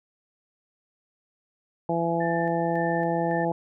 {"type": "harmonic tone", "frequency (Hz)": 168.1, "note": "E3", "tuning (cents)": 34, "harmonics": [1, 2, 3, 4, 5], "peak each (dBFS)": [-29, -29, -29, -29, -29], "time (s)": [1.89, 3.52], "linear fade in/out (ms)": 2}
{"type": "tone with tremolo", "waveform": "sine", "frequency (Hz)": 1778, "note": "A6", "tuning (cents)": 18, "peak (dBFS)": -32, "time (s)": [2.2, 3.45], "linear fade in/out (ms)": 10, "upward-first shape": "square", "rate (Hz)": 1.8, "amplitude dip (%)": 60}
{"effects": []}